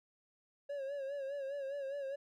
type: tone with vibrato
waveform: triangle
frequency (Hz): 554.4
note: C#5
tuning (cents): 0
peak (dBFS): -36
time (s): 0.69-2.16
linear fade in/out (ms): 10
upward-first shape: sine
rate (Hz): 4.9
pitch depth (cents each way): 66
effects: none